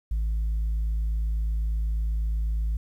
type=tone; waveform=sine; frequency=54.1 Hz; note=A1; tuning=29 cents flat; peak=-21 dBFS; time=0.11-2.77 s; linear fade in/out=5 ms; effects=tanh soft clip ceiling -22 dBFS + 10-bit